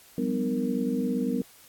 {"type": "tone cluster", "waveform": "sine", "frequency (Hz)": [182.9, 200.1, 250.7, 303, 465.8], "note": ["F#3", "G3", "B3", "D#4", "A#4"], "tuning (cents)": [-20, 36, 26, -46, -1], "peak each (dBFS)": [-35, -31, -27, -35, -33], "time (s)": [0.18, 1.42], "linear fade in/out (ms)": 2, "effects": ["white hiss -54 dBFS RMS until 1.68 s", "AAC 64 kbps"]}